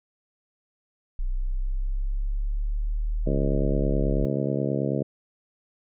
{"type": "exponential sweep", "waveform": "sine", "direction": "up", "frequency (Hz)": [30.87, 43.65], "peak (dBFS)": -23, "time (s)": [1.19, 4.25], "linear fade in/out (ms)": 0}
{"type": "harmonic tone", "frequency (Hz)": 69.3, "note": "C#2", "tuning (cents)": 0, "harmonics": [2, 3, 4, 5, 6, 7, 8, 9], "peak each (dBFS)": [-28, -30, -31, -32, -33, -33, -34, -35], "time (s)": [3.26, 5.03], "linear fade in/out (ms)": 10}
{"effects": []}